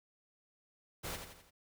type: noise with echo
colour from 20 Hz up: pink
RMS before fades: -41 dBFS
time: 1.03-1.17 s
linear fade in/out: 20 ms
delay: 85 ms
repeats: 4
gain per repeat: -6 dB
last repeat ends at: 1.51 s
effects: none